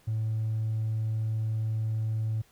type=tone with hard clipping; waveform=sine; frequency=110 Hz; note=A2; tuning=in tune; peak=-27 dBFS; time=0.07-2.42 s; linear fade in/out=10 ms; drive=1 dB; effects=pink hiss -62 dBFS RMS until 2.51 s